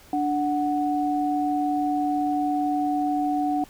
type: tone pair together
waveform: sine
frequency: 293.7 / 740 Hz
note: D4 / F#5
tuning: 0 / 0 cents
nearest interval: octave + major third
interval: 1600 cents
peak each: -24 dBFS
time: 0.13-3.64 s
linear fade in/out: 2 ms
effects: pink hiss -51 dBFS RMS until 3.69 s